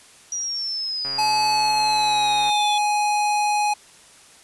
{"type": "exponential sweep", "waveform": "sine", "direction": "down", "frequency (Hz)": [5800, 3413], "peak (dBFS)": -24, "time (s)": [0.32, 2.78], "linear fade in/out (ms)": 2}
{"type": "click train", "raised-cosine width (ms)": 0.5, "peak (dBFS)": -22, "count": 199, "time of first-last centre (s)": [1.05, 2.495], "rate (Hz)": 137}
{"type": "tone with pitch glide", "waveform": "square", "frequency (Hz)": [854, 834.5], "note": ["G#5", "G#5"], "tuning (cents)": [48, 8], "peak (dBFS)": -19, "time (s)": [1.18, 3.74], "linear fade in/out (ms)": 10, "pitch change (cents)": -40, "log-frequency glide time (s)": [1.93, 2.27]}
{"effects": ["white hiss -49 dBFS RMS until 4.43 s", "resampled to 24000 Hz"]}